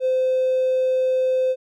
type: tone with hard clipping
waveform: triangle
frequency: 516 Hz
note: C5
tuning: 24 cents flat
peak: -17 dBFS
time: 0-1.56 s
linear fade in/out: 50 ms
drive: 3 dB
effects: none